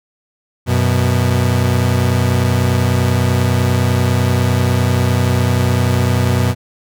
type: tone pair together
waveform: 35% pulse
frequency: 93.36 / 123.47 Hz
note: F#2 / B2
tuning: +16 / 0 cents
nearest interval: perfect fourth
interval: 484 cents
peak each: -13 dBFS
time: 0.66-6.55 s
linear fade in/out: 50 ms
effects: none